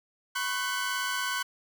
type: tone cluster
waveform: sawtooth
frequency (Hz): 998 / 1095 / 1508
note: B5 / C#6 / F#6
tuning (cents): +18 / -22 / +32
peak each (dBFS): -33 / -31 / -27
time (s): 0.35-1.43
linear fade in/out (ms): 10
effects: none